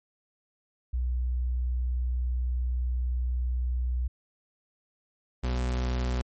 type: tone pair in turn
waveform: sine / 40% pulse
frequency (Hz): 61.74 / 62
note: B1 / B1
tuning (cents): 0 / +7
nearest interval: unison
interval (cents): 7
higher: second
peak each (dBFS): -25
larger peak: neither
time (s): 0.93-4.08 / 5.43-6.22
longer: first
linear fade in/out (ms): 10
effects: MP3 32 kbps